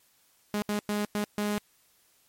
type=tone bursts at uneven times; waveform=sawtooth; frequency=207.7 Hz; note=G#3; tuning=in tune; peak=-23 dBFS; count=5; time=0.54-0.62 / 0.69-0.79 / 0.89-1.05 / 1.15-1.24 / 1.38-1.58 s; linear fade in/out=0 ms; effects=white hiss -65 dBFS RMS until 2.28 s + MP3 64 kbps